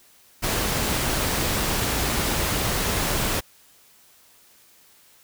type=noise; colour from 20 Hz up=pink; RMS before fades=-24 dBFS; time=0.42-3.41 s; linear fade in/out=20 ms; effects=white hiss -55 dBFS RMS until 5.23 s